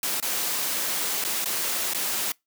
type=noise with dropouts; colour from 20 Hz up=white; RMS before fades=-27 dBFS; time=0.03-2.32 s; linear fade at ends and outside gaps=2 ms; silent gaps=0.201-0.225 / 1.24-1.248 / 1.445-1.457 / 1.936-1.946 s; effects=noise-tail reverb RT60 0.2 s tail -26 dB re dry + high-pass 200 Hz 12 dB/octave